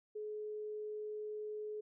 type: tone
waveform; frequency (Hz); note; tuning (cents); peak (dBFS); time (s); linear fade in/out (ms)
sine; 424.7; G#4; +39; -40; 0.15-1.81; 10
effects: none